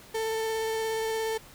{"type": "tone with vibrato", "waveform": "35% pulse", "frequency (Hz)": 444.1, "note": "A4", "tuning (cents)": 16, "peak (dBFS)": -26, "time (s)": [0.14, 1.38], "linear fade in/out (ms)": 10, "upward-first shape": "square", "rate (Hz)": 17, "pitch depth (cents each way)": 8, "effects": ["pink hiss -51 dBFS RMS until 1.54 s"]}